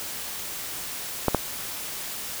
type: clicks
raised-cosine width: 1 ms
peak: -5 dBFS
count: 2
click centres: 1.283 / 1.347 s
effects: white hiss -34 dBFS RMS until 2.4 s